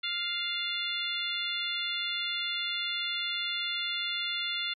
harmonic tone, 698.5 Hz, F5, in tune, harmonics 2 / 3 / 4 / 5 / 6, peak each -39 / -37 / -36 / -33 / -39 dBFS, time 0.03-4.74 s, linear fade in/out 10 ms, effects MP3 96 kbps

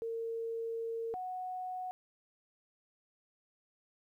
sine tone pair in turn, 456.7 / 737.4 Hz, A#4 / F#5, -36 / -6 cents, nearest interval minor sixth, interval 830 cents, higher second, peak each -35 / -37 dBFS, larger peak first, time 0.02-1.14 / 1.14-1.91 s, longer first, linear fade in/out 0 ms, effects 12-bit

